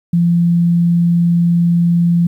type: tone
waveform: sine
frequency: 171.4 Hz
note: F3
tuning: 32 cents flat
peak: -9 dBFS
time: 0.13-2.27 s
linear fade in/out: 5 ms
effects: 8-bit